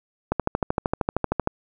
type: click train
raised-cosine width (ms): 1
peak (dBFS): -7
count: 16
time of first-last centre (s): 0.32-1.474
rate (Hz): 13
effects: none